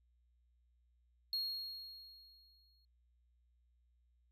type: tone with exponential decay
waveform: triangle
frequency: 4286 Hz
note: C8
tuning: 41 cents sharp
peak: -33 dBFS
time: 1.33-2.85 s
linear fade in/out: 1 ms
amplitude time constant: 330 ms
effects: added 60 Hz sine -70 dBFS peak until 4.31 s